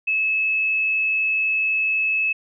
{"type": "tone", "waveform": "sine", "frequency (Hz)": 2596, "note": "E7", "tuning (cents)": -27, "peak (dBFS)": -18, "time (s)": [0.07, 2.33], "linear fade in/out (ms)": 10, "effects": []}